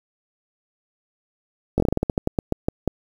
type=slowing click train; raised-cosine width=2 ms; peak=-6 dBFS; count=15; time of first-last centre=1.78-2.877 s; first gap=20 ms; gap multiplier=1.19; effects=7-bit